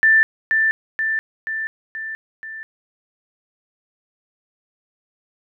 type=tone with echo; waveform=sine; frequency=1773 Hz; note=A6; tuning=13 cents sharp; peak=-10 dBFS; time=0.03-0.23 s; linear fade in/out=0 ms; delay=480 ms; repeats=5; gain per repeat=-4 dB; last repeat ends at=2.63 s; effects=none